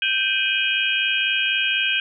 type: tone cluster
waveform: sine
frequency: 1564 / 2432 / 2536 / 2925 / 3207 Hz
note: G6 / D#7 / D#7 / F#7 / G7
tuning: -4 / -40 / +32 / -21 / +39 cents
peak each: -25 dBFS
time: 0.02-2 s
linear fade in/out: 2 ms
effects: none